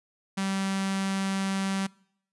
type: tone with notch filter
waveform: sawtooth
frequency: 193.8 Hz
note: G3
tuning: 20 cents flat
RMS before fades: -29 dBFS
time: 0.37-1.87 s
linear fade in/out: 10 ms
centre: 450 Hz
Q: 0.81
effects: noise-tail reverb RT60 0.7 s tail -24 dB re dry + resampled to 24000 Hz